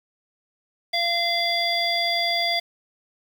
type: harmonic tone with a mistuned harmonic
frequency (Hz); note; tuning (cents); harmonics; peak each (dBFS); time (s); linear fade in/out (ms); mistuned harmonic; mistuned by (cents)
688; F5; -26; 1 / 3 / 5 / 7; -26 / -26 / -26 / -26; 0.93-2.6; 10; 7; -22
effects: 7-bit